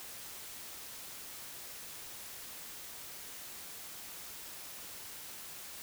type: silence
effects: white hiss -47 dBFS RMS until 5.82 s